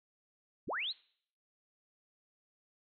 sine linear sweep, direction up, 34.34 to 4376 Hz, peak -34 dBFS, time 0.67-0.93 s, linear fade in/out 20 ms, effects noise-tail reverb RT60 0.6 s tail -24 dB re dry

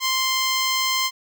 10% pulse tone, 1046.5 Hz, C6, in tune, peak -11 dBFS, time 0-1.11 s, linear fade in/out 50 ms, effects none

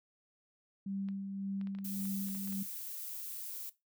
sine tone with tremolo, 196 Hz, G3, in tune, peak -35 dBFS, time 0.86-2.63 s, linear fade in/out 5 ms, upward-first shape sine, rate 1.8 Hz, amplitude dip 40%
clicks, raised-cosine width 0.3 ms, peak -39 dBFS, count 10, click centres 1.087 / 1.613 / 1.672 / 1.75 / 1.787 / 2.054 / 2.286 / 2.35 / 2.476 / 2.526 s
violet noise, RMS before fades -43 dBFS, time 1.84-3.7 s, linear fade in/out 10 ms
effects noise-tail reverb RT60 0.2 s tail -17 dB re dry

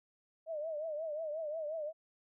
sine tone with vibrato, 622.3 Hz, D#5, in tune, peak -36 dBFS, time 0.46-1.93 s, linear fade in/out 50 ms, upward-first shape triangle, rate 5.6 Hz, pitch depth 120 cents each way, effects none

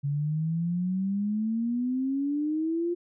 sine exponential sweep, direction up, 140 to 351.8 Hz, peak -25 dBFS, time 0.03-2.95 s, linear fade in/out 20 ms, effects none

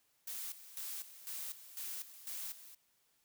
blue noise with tremolo, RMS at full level -43 dBFS, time 0.27-2.75 s, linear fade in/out 5 ms, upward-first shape square, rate 2 Hz, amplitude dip 75%, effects white hiss -75 dBFS RMS until 3.24 s

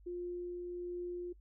sine tone with tremolo, 353 Hz, F4, 19 cents sharp, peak -37 dBFS, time 0.06-1.33 s, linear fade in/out 10 ms, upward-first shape triangle, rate 1.3 Hz, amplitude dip 25%, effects noise-tail reverb RT60 0.1 s tail -21 dB re dry + added 50 Hz sine -57 dBFS peak until 1.4 s

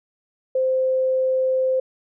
sine tone, 520 Hz, C5, 11 cents flat, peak -17 dBFS, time 0.55-1.8 s, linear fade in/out 5 ms, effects none

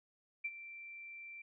sine tone with ADSR envelope, 2349 Hz, D7, in tune, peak -34 dBFS, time 0.44-1.42 s, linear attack 11 ms, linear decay 46 ms, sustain -13 dB, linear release 6 ms, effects none

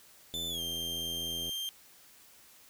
40% pulse tone with pitch glide, 3520 to 3172 Hz, A7 to G7, 0 to +20 cents, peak -33 dBFS, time 0.34-1.69 s, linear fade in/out 0 ms, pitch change -180 cents, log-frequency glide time 0.49-0.61 s
click train, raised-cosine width 2 ms, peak -33 dBFS, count 98, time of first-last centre 0.34-1.493 s, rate 84.1 Hz
effects white hiss -58 dBFS RMS until 2.69 s

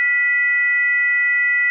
sine tone with frequency modulation, 1966 Hz, B6, 8 cents flat, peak -14 dBFS, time 0-1.7 s, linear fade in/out 0 ms, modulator 550 Hz, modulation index 0.33, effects none

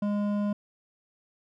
sine tone with hard clipping, 205.6 Hz, G#3, 17 cents flat, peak -27 dBFS, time 0.02-0.53 s, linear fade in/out 5 ms, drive 10 dB, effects none

